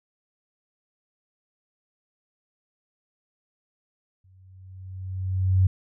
sine tone with exponential growth, 93.7 Hz, F#2, 22 cents sharp, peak -14 dBFS, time 4.24-5.67 s, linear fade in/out 5 ms, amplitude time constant 310 ms, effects none

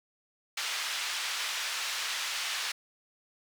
white band-pass noise, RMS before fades -34 dBFS, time 0.57-2.72 s, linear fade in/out 5 ms, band 1200 to 4500 Hz, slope 12 dB/octave, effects none

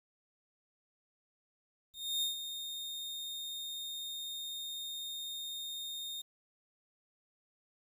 40% pulse tone with ADSR envelope, 3676 Hz, A#7, 25 cents flat, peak -29 dBFS, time 1.93-6.22 s, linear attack 290 ms, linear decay 130 ms, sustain -9 dB, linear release 11 ms, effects 10-bit

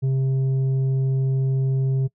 sine tone with tanh clipping, 133.3 Hz, C3, 33 cents sharp, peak -19 dBFS, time 0.02-2.08 s, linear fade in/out 20 ms, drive 5 dB, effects noise-tail reverb RT60 0.1 s tail -22 dB re dry

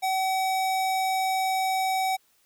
square tone, 759 Hz, F#5, 44 cents sharp, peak -24 dBFS, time 0.02-2.17 s, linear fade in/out 20 ms, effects white hiss -65 dBFS RMS until 2.45 s

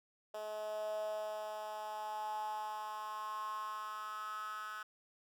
10% pulse tone with high-pass filter sweep, 213.5 Hz, G#3, 48 cents sharp, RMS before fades -42 dBFS, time 0.34-4.83 s, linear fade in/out 5 ms, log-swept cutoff 560 to 1400 Hz, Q 7.7, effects none

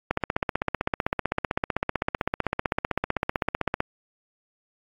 click train, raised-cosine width 0.5 ms, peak -8 dBFS, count 59, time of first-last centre 0.11-3.804 s, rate 15.7 Hz, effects AAC 32 kbps

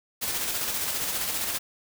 white noise with tremolo, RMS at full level -28 dBFS, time 0.21-1.59 s, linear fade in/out 20 ms, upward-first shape square, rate 15 Hz, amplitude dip 30%, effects none

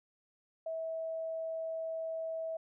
sine tone, 649 Hz, E5, 27 cents flat, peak -35 dBFS, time 0.66-2.57 s, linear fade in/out 5 ms, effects none

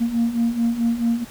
sine beating tone pair, 230 / 234.6 Hz, A#3 / A#3, -23 / +11 cents, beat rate 4.6 Hz, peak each -22 / -18 dBFS, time 0-1.25 s, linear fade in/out 20 ms, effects tanh soft clip ceiling -13 dBFS + pink hiss -42 dBFS RMS until 1.3 s

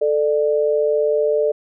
sine tone pair together, 440 / 595.5 Hz, A4 / D5, 0 / +24 cents, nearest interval perfect fourth, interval 524 cents, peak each -17 / -18 dBFS, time 0.01-1.52 s, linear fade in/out 10 ms, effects none

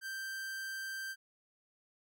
45% pulse tone, 1568 Hz, G6, in tune, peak -39 dBFS, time 0.01-1.16 s, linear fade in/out 50 ms, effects none

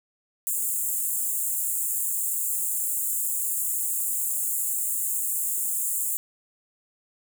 pink high-pass noise, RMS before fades -27 dBFS, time 0.47-6.17 s, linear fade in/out 0 ms, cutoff 7100 Hz, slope 96 dB/octave, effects none

